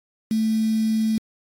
sine tone with quantisation, 220 Hz, A3, in tune, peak -18 dBFS, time 0.31-1.18 s, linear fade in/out 2 ms, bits 6, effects AAC 48 kbps

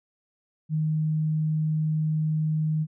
sine tone, 155.56 Hz, D#3, in tune, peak -22 dBFS, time 0.69-2.87 s, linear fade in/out 50 ms, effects none

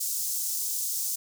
pink high-pass noise, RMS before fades -30 dBFS, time 0-1.16 s, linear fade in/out 10 ms, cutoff 6000 Hz, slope 24 dB/octave, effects none

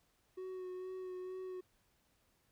triangle tone with vibrato, 370 Hz, F#4, in tune, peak -40 dBFS, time 0.37-1.61 s, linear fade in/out 10 ms, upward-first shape sine, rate 2.2 Hz, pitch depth 19 cents each way, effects pink hiss -75 dBFS RMS until 2.51 s

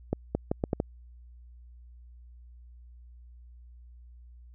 accelerating click train, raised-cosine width 2 ms, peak -13 dBFS, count 6, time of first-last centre 0.13-0.801 s, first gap 220 ms, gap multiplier 0.75, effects added 60 Hz sine -48 dBFS peak until 4.54 s

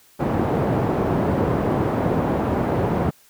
pink band-pass noise, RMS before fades -21 dBFS, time 0.19-3.11 s, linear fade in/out 20 ms, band 110 to 770 Hz, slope 12 dB/octave, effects white hiss -54 dBFS RMS until 3.29 s

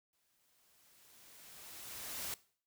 white noise with exponential growth, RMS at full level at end -40 dBFS, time 0.13-2.34 s, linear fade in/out 1 ms, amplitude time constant 480 ms, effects noise-tail reverb RT60 0.5 s tail -20 dB re dry

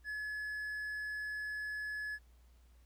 triangle tone, 1704 Hz, G#6, 44 cents sharp, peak -36 dBFS, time 0.04-2.19 s, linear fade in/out 50 ms, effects added 60 Hz sine -60 dBFS peak until 2.85 s + pink hiss -73 dBFS RMS until 2.85 s

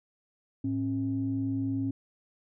sine tone pair together, 107.86 / 271 Hz, A2 / C#4, -34 / -39 cents, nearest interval octave + major third, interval 1595 cents, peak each -32 / -28 dBFS, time 0.64-1.91 s, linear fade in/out 5 ms, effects tanh soft clip ceiling -20 dBFS

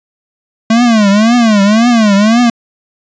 square tone with vibrato, 219.3 Hz, A3, 6 cents flat, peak -6 dBFS, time 0.7-2.5 s, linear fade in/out 5 ms, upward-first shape triangle, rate 1.9 Hz, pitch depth 210 cents each way, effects resampled to 16000 Hz + 8-bit

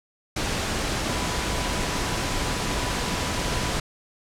sine tone in noise, 987.8 Hz, B5, in tune, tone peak -37 dBFS, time 1.09-3.73 s, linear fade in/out 5 ms, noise pink, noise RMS -26 dBFS, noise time 0.36-3.8 s, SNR -14 dB, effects low-pass 8000 Hz 12 dB/octave

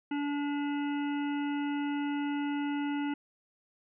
harmonic tone, 288.2 Hz, D4, 33 cents flat, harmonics 1 / 3 / 5 / 7 / 9 / 10, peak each -30 / -40 / -44 / -47 / -49 / -50 dBFS, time 0.11-3.14 s, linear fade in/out 5 ms, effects none

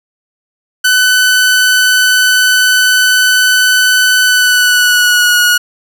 sawtooth tone with pitch glide, 1504 to 1452.8 Hz, F#6 to F#6, +28 to -32 cents, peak -3 dBFS, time 0.84-5.58 s, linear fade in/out 10 ms, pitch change -60 cents, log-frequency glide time 4.23-5.38 s, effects none

